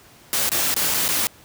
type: noise with dropouts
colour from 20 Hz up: white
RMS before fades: -21 dBFS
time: 0.33-1.27 s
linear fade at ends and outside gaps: 0 ms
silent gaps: 0.492-0.517 / 0.741-0.764 / 0.94-0.944 / 1.08-1.088 s
effects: pink hiss -49 dBFS RMS until 1.44 s + high-pass 60 Hz 12 dB/octave